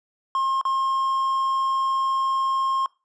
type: tone with dropouts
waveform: triangle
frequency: 1069 Hz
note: C6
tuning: 37 cents sharp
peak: -18 dBFS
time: 0.35-2.86 s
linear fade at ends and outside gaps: 1 ms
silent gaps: 0.613-0.652 s
effects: noise-tail reverb RT60 0.3 s tail -24 dB re dry + resampled to 22050 Hz